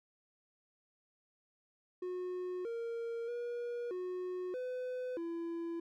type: tone with pitch steps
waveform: triangle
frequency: 363.3 / 464 / 478.7 / 364.5 / 504 / 336.2 Hz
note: F#4 / A#4 / A#4 / F#4 / B4 / E4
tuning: -32 / -8 / +46 / -26 / +35 / +34 cents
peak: -35 dBFS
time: 2.02-5.8 s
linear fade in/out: 5 ms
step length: 630 ms
effects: none